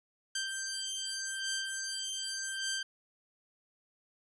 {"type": "beating tone pair", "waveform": "10% pulse", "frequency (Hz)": [1568, 1568.85], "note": ["G6", "G6"], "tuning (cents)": [0, 1], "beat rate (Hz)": 0.85, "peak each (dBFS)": -29, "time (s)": [0.35, 2.83], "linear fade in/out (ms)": 5, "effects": ["resampled to 22050 Hz"]}